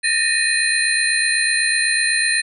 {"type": "tone cluster", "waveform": "sine", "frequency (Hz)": [1788, 1856, 2482, 4116, 9170], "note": ["A6", "A#6", "D#7", "C8", "D9"], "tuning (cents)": [27, -8, -5, -29, -42], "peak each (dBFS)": -22, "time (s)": [0.03, 2.42], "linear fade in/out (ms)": 20, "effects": []}